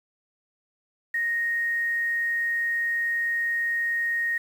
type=tone with quantisation; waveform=sine; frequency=1864.7 Hz; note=A#6; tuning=in tune; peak=-23 dBFS; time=1.14-4.38 s; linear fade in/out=5 ms; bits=8; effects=none